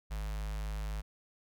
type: tone with notch filter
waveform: square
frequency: 51.91 Hz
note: G#1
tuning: in tune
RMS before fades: -37 dBFS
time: 0.1-1.02 s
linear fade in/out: 20 ms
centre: 310 Hz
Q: 0.74
effects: none